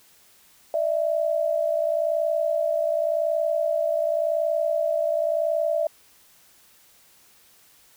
sine tone pair together, 598.4 / 659.3 Hz, D5 / E5, +32 / 0 cents, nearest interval major second, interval 168 cents, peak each -24 / -23 dBFS, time 0.74-5.87 s, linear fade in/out 2 ms, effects white hiss -56 dBFS RMS until 7.96 s

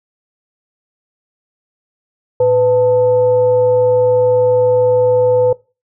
sine tone with frequency modulation, 500 Hz, B4, 21 cents sharp, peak -8 dBFS, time 2.4-5.53 s, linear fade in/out 5 ms, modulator 387 Hz, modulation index 0.33, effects noise-tail reverb RT60 0.3 s tail -22 dB re dry

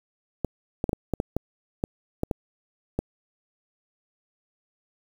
clicks, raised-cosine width 2 ms, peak -11 dBFS, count 11, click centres 0.447 / 0.841 / 0.893 / 0.931 / 1.137 / 1.201 / 1.366 / 1.839 / 2.234 / 2.312 / 2.99 s, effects 7-bit

